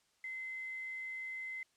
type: tone with quantisation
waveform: sine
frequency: 2057 Hz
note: C7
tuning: 30 cents flat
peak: -40 dBFS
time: 0.24-1.63 s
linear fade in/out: 2 ms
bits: 10
effects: white hiss -74 dBFS RMS until 1.76 s + low-pass 8000 Hz 12 dB/octave